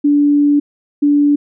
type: tone pair in turn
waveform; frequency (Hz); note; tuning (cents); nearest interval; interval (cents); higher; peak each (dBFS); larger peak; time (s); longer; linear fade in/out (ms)
sine; 290 / 290; D4 / D4; -22 / -22; unison; 0; neither; -8; neither; 0.04-0.6 / 1.02-1.36; first; 10
effects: none